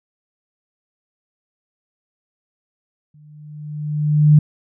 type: tone with exponential growth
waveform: sine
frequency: 150.1 Hz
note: D3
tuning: 38 cents sharp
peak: -5 dBFS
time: 3.14-4.39 s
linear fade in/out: 5 ms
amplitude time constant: 270 ms
effects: none